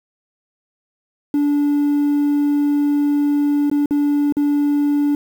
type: tone with dropouts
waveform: triangle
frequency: 290 Hz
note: D4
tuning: 22 cents flat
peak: -11 dBFS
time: 1.34-5.15 s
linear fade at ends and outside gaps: 2 ms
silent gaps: 3.699-3.714 / 3.859-3.908 / 4.324-4.368 s
effects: tanh soft clip ceiling -8 dBFS + 7-bit